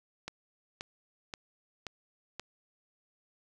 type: click train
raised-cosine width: 0.2 ms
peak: -21 dBFS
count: 5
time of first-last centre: 0.28-2.396 s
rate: 1.89 Hz
effects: none